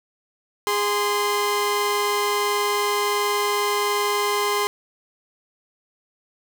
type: tone pair together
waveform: sawtooth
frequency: 411 / 1038.2 Hz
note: G#4 / C6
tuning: -18 / -14 cents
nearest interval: octave + major third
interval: 1604 cents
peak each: -19 dBFS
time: 0.67-4.67 s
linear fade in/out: 0 ms
effects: none